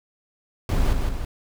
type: noise with echo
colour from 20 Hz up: brown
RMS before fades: -20 dBFS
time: 0.69-0.93 s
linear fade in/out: 2 ms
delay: 160 ms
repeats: 2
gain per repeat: -4 dB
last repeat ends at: 1.25 s
effects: none